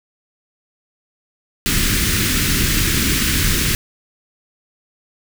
pink band-stop noise, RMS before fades -17 dBFS, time 1.66-3.75 s, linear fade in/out 0 ms, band 340 to 1500 Hz, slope 24 dB/octave, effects none

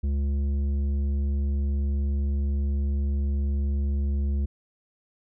sine tone with tanh clipping, 70.3 Hz, C#2, 25 cents sharp, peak -24 dBFS, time 0.03-4.46 s, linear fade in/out 10 ms, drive 9 dB, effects none

